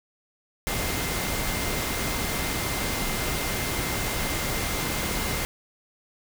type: tone in noise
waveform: sine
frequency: 2093 Hz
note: C7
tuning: in tune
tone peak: -37 dBFS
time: 0.67-5.45 s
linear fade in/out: 0 ms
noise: pink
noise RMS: -28 dBFS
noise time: 0.67-5.45 s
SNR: -12 dB
effects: none